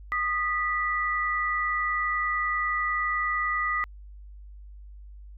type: tone pair together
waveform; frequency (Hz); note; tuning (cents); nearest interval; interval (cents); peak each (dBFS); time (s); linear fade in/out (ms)
sine; 1235.1 / 1963; D#6 / B6; -13 / -11; minor sixth; 802; -27; 0.12-3.84; 0
effects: added 50 Hz sine -42 dBFS peak until 5.37 s